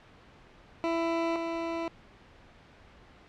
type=tone pair in turn; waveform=20% pulse; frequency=332.5 / 332.5 Hz; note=E4 / E4; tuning=+15 / +15 cents; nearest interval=unison; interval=0 cents; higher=neither; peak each=-22 / -26 dBFS; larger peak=first; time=0.84-1.36 / 1.36-1.88 s; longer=neither; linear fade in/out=0 ms; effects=pink hiss -55 dBFS RMS until 3.28 s + low-pass 3000 Hz 12 dB/octave